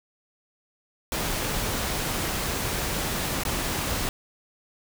pink noise with dropouts, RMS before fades -28 dBFS, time 1.12-4.09 s, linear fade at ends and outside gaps 1 ms, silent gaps 3.435-3.451 s, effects none

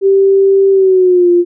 sine tone with pitch glide, 390.4 to 349.8 Hz, G4 to F4, -7 to +3 cents, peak -5 dBFS, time 0.01-1.45 s, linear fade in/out 50 ms, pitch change -190 cents, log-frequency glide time 0.71-1.3 s, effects none

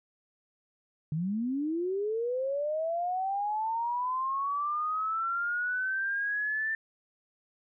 sine linear sweep, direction up, 146.83 to 1785 Hz, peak -28 dBFS, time 1.12-6.75 s, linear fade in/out 2 ms, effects none

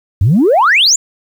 sine exponential sweep, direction up, 84.9 to 7459 Hz, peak -5 dBFS, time 0.21-0.96 s, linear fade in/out 5 ms, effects tanh soft clip ceiling -3 dBFS + 7-bit

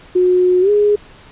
sine tone with pitch glide, 363.1 to 414.7 Hz, F#4 to G#4, -33 to -3 cents, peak -9 dBFS, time 0.15-0.96 s, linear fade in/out 10 ms, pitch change +230 cents, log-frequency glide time 0.61-0.7 s, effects pink hiss -42 dBFS RMS until 1.31 s + resampled to 8000 Hz

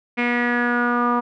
sawtooth tone with low-pass filter sweep, 241.5 Hz, B3, 39 cents flat, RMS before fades -20 dBFS, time 0.17-1.21 s, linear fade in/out 20 ms, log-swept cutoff 2300 to 1100 Hz, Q 6.5, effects none

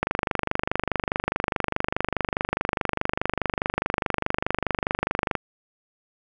click train, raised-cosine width 0.5 ms, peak -7 dBFS, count 133, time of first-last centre 0.03-5.353 s, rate 24.8 Hz, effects none

